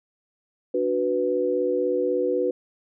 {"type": "chord", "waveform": "sine", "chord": "B minor", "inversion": "first", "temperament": "equal", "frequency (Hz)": [293.7, 370, 493.9], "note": ["D4", "F#4", "B4"], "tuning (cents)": [0, 0, 0], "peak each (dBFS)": [-29, -25, -23], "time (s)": [0.74, 2.51], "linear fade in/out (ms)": 5, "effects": []}